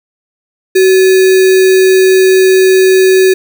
sine tone with sample-and-hold, 376.2 Hz, F#4, 29 cents sharp, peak -3 dBFS, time 0.75-3.34 s, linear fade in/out 10 ms, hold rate 2100 Hz, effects none

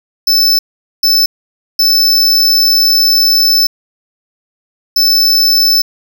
square tone bursts at uneven times, 5274 Hz, E8, in tune, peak -7 dBFS, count 4, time 0.27-0.59 / 1.03-1.26 / 1.79-3.67 / 4.96-5.82 s, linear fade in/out 5 ms, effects none

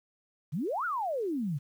sine exponential two-way sweep, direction up then down, 130.81 to 1480 to 130.81 Hz, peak -29 dBFS, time 0.52-1.59 s, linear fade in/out 20 ms, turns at 0.85 s, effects 10-bit

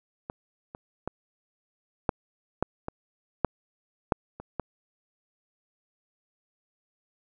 clicks, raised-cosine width 1 ms, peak -20 / -25 / -17 / -8 / -10 / -18 / -7 / -7 / -25 / -15 dBFS, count 10, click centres 0.299 / 0.749 / 1.076 / 2.092 / 2.626 / 2.884 / 3.447 / 4.122 / 4.4 / 4.597 s, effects none

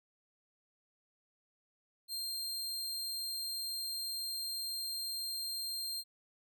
sawtooth tone, 4186 Hz, C8, in tune, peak -34 dBFS, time 2.08-6.04 s, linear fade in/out 50 ms, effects none

